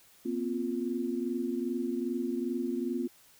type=chord; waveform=sine; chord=Bb suspended second; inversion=none; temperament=equal with one note detuned; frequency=239.1 / 261.6 / 349.2 Hz; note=Bb3 / C4 / F4; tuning=+44 / 0 / 0 cents; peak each=-34 dBFS; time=0.25-3.08 s; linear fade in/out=10 ms; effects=white hiss -60 dBFS RMS until 3.39 s